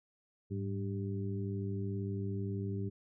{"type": "harmonic tone with a mistuned harmonic", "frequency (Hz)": 98.1, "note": "G2", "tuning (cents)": 2, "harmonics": [1, 2, 3, 4], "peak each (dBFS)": [-36, -40, -45, -43], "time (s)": [0.5, 2.9], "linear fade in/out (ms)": 20, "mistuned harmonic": 1, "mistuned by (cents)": 89, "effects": []}